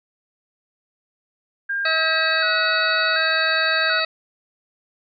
sine tone with vibrato, 1536 Hz, G6, 36 cents flat, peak -21 dBFS, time 1.69-4 s, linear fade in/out 10 ms, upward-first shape square, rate 0.68 Hz, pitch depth 76 cents each way
harmonic tone, 642 Hz, E5, 46 cents flat, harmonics 1 / 2 / 3 / 4 / 6 / 7, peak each -26 / -26 / -26 / -26 / -26 / -26 dBFS, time 1.85-4.05 s, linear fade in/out 5 ms
effects none

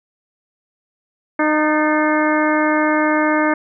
harmonic tone with a mistuned harmonic, 305.9 Hz, D#4, 29 cents flat, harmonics 1 / 2 / 3 / 4 / 5 / 6 / 7, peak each -17 / -20 / -22 / -23 / -24 / -25 / -25 dBFS, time 1.39-3.54 s, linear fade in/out 5 ms, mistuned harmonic 6, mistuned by -65 cents, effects none

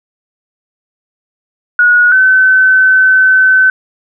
sine tone pair in turn, 1454 / 1522.8 Hz, F#6 / F#6, -31 / +49 cents, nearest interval minor second, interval 80 cents, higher second, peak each -4 dBFS, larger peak neither, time 1.79-2.12 / 2.12-3.7 s, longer second, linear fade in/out 2 ms, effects none

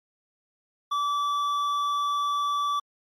sine tone with hard clipping, 1156 Hz, D6, 28 cents flat, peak -25 dBFS, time 0.91-2.8 s, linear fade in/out 10 ms, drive 7 dB, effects MP3 64 kbps

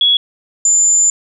sine tone pair in turn, 3358 / 7115 Hz, G#7 / A8, +18 / +18 cents, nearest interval octave + minor second, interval 1300 cents, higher second, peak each -8 dBFS, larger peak neither, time 0.01-0.17 / 0.65-1.1 s, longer second, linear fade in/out 2 ms, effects none

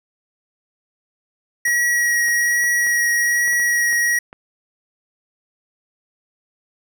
square tone with vibrato, 1908 Hz, A#6, 40 cents sharp, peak -16 dBFS, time 1.65-4.19 s, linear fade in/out 5 ms, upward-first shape triangle, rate 1.2 Hz, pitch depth 13 cents each way
clicks, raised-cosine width 0.5 ms, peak -23 dBFS, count 9, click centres 1.681 / 2.284 / 2.641 / 2.869 / 3.478 / 3.532 / 3.599 / 3.928 / 4.329 s
effects none

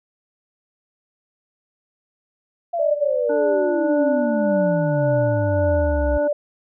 sine exponential sweep, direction down, 698.5 to 61.74 Hz, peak -20 dBFS, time 2.73-6.18 s, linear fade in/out 10 ms
sine tone with tremolo, 587 Hz, D5, 1 cent flat, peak -17 dBFS, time 2.79-6.33 s, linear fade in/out 5 ms, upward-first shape sine, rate 1.8 Hz, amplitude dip 40%
harmonic tone, 293.7 Hz, D4, in tune, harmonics 1 / 3 / 5, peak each -26 / -31 / -33 dBFS, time 3.29-6.28 s, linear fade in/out 10 ms
effects none

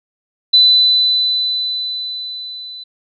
sine tone with level ramp, 4000 Hz, B7, 21 cents sharp, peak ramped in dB -5 to -29 dBFS, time 0.53-2.84 s, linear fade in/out 10 ms, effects none

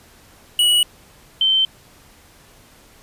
square / sine tone pair in turn, 2928 / 3102 Hz, F#7 / G7, -19 / -19 cents, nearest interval minor second, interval 100 cents, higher second, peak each -13 dBFS, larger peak neither, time 0.59-0.83 / 1.41-1.65 s, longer neither, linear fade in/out 2 ms, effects pink hiss -49 dBFS RMS until 3.02 s + resampled to 32000 Hz

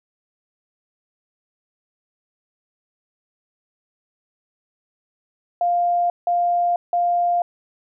sine tone bursts, 700 Hz, F5, 4 cents sharp, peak -16 dBFS, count 3, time 5.61-7.42 s, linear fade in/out 2 ms, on 490 ms, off 170 ms, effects none

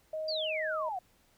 sine tone, 627 Hz, D#5, 13 cents sharp, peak -33 dBFS, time 0.13-0.89 s, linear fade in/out 5 ms
sine exponential sweep, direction down, 4842 to 698.5 Hz, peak -33 dBFS, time 0.28-0.99 s, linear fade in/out 5 ms
effects pink hiss -67 dBFS RMS until 1.37 s

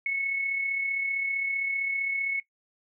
sine tone with amplitude modulation, 2200 Hz, C#7, 14 cents flat, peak -24 dBFS, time 0.06-2.4 s, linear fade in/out 2 ms, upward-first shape sine, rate 35.4 Hz, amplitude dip 40%, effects noise-tail reverb RT60 0.1 s tail -18 dB re dry

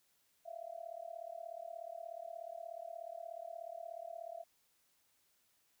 sine tone with amplitude modulation, 673 Hz, E5, 36 cents sharp, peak -40 dBFS, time 0.45-4.44 s, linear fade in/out 20 ms, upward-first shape sine, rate 36.7 Hz, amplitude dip 95%, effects white hiss -75 dBFS RMS until 5.8 s

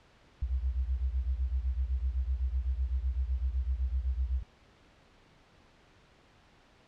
sine beating tone pair, 61.3 / 69.2 Hz, B1 / C#2, -12 / -2 cents, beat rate 7.9 Hz, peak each -30 / -33 dBFS, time 0.42-4.43 s, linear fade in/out 5 ms, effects pink hiss -61 dBFS RMS until 6.87 s + low-pass 4000 Hz 12 dB/octave

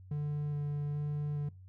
triangle tone with vibrato, 146.83 Hz, D3, in tune, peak -30 dBFS, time 0.11-1.49 s, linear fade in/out 5 ms, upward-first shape square, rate 1.2 Hz, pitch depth 9 cents each way, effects noise-tail reverb RT60 0.3 s tail -24 dB re dry + added 93 Hz sine -50 dBFS peak until 1.68 s

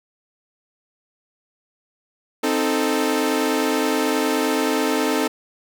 sawtooth chord, A diminished, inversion first, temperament equal, 261.6 / 311.1 / 440 Hz, C4 / Eb4 / A4, 0 / 0 / 0 cents, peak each -19 dBFS, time 2.43-5.28 s, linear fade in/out 10 ms, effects none

